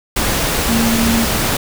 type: tone in noise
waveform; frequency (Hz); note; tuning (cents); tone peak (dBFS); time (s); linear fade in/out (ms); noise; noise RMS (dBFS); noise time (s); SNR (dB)
sine; 229.1; A#3; -30; -14; 0.69-1.25; 5; pink; -17; 0.16-1.57; 0
effects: none